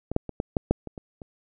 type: clicks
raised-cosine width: 2 ms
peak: -17 / -7 / -20 / -12 / -8 / -6 / -22 / -24 / -26 dBFS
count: 9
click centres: 0.116 / 0.164 / 0.293 / 0.401 / 0.568 / 0.71 / 0.873 / 0.978 / 1.218 s
effects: none